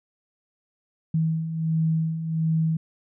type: beating tone pair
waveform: sine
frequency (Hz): 159.7 / 161.1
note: D#3 / E3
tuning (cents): +45 / -39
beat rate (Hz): 1.4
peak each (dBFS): -29 / -22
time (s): 1.14-2.77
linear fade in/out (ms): 5
effects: none